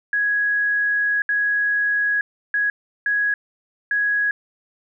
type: tone bursts at uneven times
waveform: sine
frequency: 1665 Hz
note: G#6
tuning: 4 cents sharp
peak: -17 dBFS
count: 5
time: 0.13-1.22 / 1.29-2.21 / 2.54-2.7 / 3.06-3.34 / 3.91-4.31 s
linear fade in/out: 2 ms
effects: none